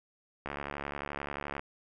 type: click train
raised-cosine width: 0.5 ms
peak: -21 dBFS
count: 82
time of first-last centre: 0.46-1.594 s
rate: 71.4 Hz
effects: none